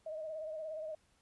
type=tone with vibrato; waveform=sine; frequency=627 Hz; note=D#5; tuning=13 cents sharp; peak=-39 dBFS; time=0.06-0.95 s; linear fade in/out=5 ms; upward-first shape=sine; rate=17 Hz; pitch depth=49 cents each way; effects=pink hiss -72 dBFS RMS until 1.21 s + resampled to 24000 Hz